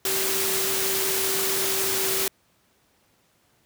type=tone in noise; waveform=sine; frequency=385.9 Hz; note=G4; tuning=27 cents flat; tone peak=-30 dBFS; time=0.05-2.28 s; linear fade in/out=2 ms; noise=white; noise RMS=-25 dBFS; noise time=0.05-2.28 s; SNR=-8 dB; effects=pink hiss -64 dBFS RMS until 3.65 s + high-pass 80 Hz 12 dB/octave